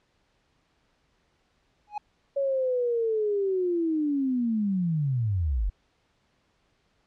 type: tone with exponential growth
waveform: triangle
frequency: 835 Hz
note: G#5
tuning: 9 cents sharp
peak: -24 dBFS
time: 1.87-1.98 s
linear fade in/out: 5 ms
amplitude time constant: 23 ms
type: linear sweep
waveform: sine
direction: down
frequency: 560 to 41.6 Hz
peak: -23 dBFS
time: 2.36-5.7 s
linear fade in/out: 10 ms
effects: pink hiss -69 dBFS RMS until 7.06 s + low-pass 5000 Hz 12 dB/octave